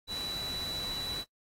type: tone in noise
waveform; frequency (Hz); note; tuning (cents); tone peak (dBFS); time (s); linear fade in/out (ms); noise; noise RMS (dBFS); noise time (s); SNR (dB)
sine; 3951; B7; 0; -34; 0.07-1.25; 50; pink; -43; 0.07-1.25; +6
effects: noise-tail reverb RT60 0.1 s tail -18 dB re dry + AAC 48 kbps